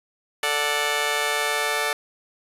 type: chord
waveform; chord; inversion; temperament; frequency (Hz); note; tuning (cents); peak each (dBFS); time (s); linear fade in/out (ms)
10% pulse; D major; second; just; 440.5 / 587.3 / 734.2; A4 / D5 / F#5; +2 / 0 / -14; -18 / -18 / -20; 0.43-1.93; 2
effects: resampled to 32000 Hz